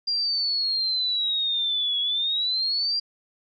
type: exponential two-way sweep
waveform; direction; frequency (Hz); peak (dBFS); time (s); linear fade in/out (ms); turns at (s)
sine; down then up; 4800 to 3343 to 4800; -22; 0.07-3; 10; 2
effects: none